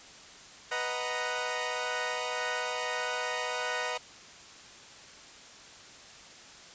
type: chord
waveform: 15% pulse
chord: B major seventh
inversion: none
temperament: equal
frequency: 493.9 / 622.3 / 740 / 932.3 Hz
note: B4 / D#5 / F#5 / A#5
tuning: 0 / 0 / 0 / 0 cents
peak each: -29 / -30 / -31 / -32 dBFS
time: 0.71-3.98 s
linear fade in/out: 10 ms
effects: white hiss -50 dBFS RMS until 6.74 s + resampled to 16000 Hz